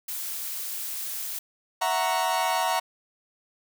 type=noise; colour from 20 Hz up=blue; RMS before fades=-33 dBFS; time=0.08-1.39 s; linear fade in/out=5 ms
type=chord; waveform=40% pulse; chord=F# dominant seventh; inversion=third; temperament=equal; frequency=659.3 / 740 / 932.3 / 1108.7 Hz; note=E5 / F#5 / A#5 / C#6; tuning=0 / 0 / 0 / 0 cents; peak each=-30 / -27 / -26 / -31 dBFS; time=1.81-2.8 s; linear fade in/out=10 ms
effects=none